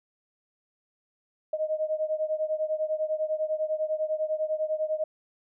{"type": "beating tone pair", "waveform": "sine", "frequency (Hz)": [619, 629], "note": ["D#5", "D#5"], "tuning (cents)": [-9, 19], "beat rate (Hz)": 10, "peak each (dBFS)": [-28, -30], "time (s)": [1.53, 5.04], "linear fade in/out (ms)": 5, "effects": []}